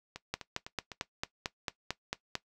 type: two click trains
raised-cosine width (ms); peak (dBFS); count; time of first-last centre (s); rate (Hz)
0.2; -15 / -24; 10 / 4; 0.34-2.353 / 0.16-0.918; 4.47 / 3.96
effects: noise-tail reverb RT60 0.1 s tail -17 dB re dry